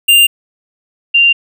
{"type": "tone pair in turn", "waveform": ["square", "sine"], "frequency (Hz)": [2794, 2781], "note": ["F7", "F7"], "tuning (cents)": [0, -8], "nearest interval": "unison", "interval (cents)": 8, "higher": "first", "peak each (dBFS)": -5, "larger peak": "neither", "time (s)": [[0.08, 0.27], [1.14, 1.33]], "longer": "neither", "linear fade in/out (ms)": 10, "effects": []}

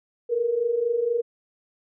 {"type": "tone pair together", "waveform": "sine", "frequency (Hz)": [452.4, 476.6], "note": ["A4", "A#4"], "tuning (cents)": [48, 38], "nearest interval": "minor second", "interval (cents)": 90, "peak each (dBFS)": [-27, -22], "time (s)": [0.29, 1.22], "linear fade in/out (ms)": 20, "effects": []}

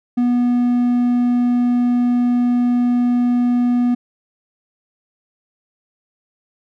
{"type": "tone", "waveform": "triangle", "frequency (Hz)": 243.8, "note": "B3", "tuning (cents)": -22, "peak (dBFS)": -11, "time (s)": [0.17, 3.95], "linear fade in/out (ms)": 10, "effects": []}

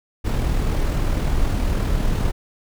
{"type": "noise with amplitude modulation", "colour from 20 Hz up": "brown", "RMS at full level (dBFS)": -18, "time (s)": [0.24, 2.32], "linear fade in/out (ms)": 20, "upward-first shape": "sine", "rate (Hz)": 39.8, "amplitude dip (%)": 35, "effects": []}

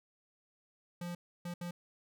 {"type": "tone bursts at uneven times", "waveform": "square", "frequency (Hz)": 174.61, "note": "F3", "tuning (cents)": 0, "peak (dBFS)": -39, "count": 3, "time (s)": [[1.01, 1.15], [1.45, 1.54], [1.61, 1.71]], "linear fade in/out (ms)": 5, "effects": []}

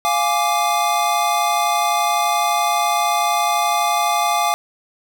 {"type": "chord", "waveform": "square", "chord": "D diminished", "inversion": "first", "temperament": "equal", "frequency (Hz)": [698.5, 830.6, 1174.7], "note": ["F5", "Ab5", "D6"], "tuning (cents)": [0, 0, 0], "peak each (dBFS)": -21, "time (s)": [0.05, 4.54], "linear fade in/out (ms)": 0, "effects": []}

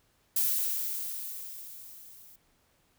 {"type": "noise with level ramp", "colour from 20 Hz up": "violet", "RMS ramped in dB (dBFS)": [-26, -54], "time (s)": [0.36, 2.36], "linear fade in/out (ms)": 5, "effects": ["pink hiss -69 dBFS RMS until 2.98 s"]}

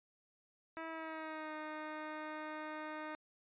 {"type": "tone with pitch glide", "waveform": "10% pulse", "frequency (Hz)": [324.6, 308], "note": ["E4", "D#4"], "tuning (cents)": [-27, -17], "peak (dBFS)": -34, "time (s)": [0.77, 3.15], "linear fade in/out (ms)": 0, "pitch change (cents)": -90, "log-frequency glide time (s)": [0.89, 1.54], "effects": ["resampled to 8000 Hz"]}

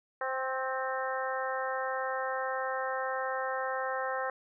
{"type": "harmonic tone with a mistuned harmonic", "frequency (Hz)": 261.6, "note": "C4", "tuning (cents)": 0, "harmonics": [2, 3, 4, 5, 6, 7], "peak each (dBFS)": [-35, -37, -38, -39, -40, -40], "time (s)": [0.21, 4.3], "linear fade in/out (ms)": 2, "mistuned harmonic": 4, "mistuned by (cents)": 19, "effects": []}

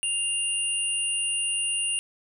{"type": "tone pair together", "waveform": "sine", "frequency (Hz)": [2796, 9405], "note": ["F7", "D9"], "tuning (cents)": [1, 1], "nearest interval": "octave + major sixth", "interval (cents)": 2100, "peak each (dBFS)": -27, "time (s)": [0.03, 1.99], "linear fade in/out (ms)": 0, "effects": []}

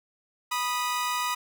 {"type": "tone pair together", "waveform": "sawtooth", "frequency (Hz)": [982.6, 1240], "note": ["B5", "D#6"], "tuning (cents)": [-9, -6], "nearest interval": "major third", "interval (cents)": 403, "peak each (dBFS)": [-25, -26], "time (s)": [0.51, 1.35], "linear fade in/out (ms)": 10, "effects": []}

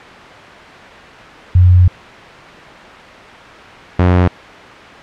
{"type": "tone pair in turn", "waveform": ["sine", "sawtooth"], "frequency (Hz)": [90, 90], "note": ["F#2", "F#2"], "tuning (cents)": [-47, -47], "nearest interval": "unison", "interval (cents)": 0, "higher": "neither", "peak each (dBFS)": -4, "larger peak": "neither", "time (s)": [[1.55, 1.88], [3.99, 4.28]], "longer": "first", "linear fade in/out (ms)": 5, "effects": ["white hiss -33 dBFS RMS until 5.02 s", "low-pass 2000 Hz 12 dB/octave"]}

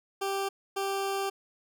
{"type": "tone bursts at uneven times", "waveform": "20% pulse", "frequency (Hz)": 392, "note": "G4", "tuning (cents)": 0, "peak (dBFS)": -24, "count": 2, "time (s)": [[0.21, 0.49], [0.76, 1.3]], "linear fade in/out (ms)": 10, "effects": []}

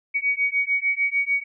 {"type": "beating tone pair", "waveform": "sine", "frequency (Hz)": [2247, 2253.7], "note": ["C#7", "C#7"], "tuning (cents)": [23, 28], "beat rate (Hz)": 6.7, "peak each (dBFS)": -23, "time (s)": [0.14, 1.44], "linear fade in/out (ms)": 20, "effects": []}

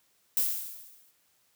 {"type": "noise with exponential decay", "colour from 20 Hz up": "violet", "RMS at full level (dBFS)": -24, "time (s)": [0.37, 1.11], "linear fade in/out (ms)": 1, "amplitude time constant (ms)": 160, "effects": ["white hiss -69 dBFS RMS until 1.55 s", "high-pass 60 Hz 12 dB/octave"]}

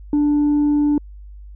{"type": "tone with tanh clipping", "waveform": "sine", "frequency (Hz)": 293.7, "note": "D4", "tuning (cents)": 0, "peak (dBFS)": -14, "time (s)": [0.13, 0.98], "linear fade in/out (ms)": 2, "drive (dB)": 1, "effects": ["added 50 Hz sine -35 dBFS peak until 1.55 s"]}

